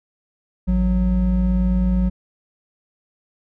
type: tone pair together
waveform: triangle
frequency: 54.92 / 183.4 Hz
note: A1 / F#3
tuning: -3 / -15 cents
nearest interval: octave + major sixth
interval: 2088 cents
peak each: -16 dBFS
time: 0.67-2.1 s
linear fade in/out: 20 ms
effects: none